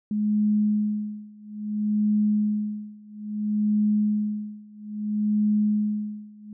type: tone with tremolo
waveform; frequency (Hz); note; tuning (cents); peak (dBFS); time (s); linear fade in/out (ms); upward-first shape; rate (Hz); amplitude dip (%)
sine; 210.4; G#3; +23; -18; 0.11-6.53; 2; sine; 0.6; 95
effects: none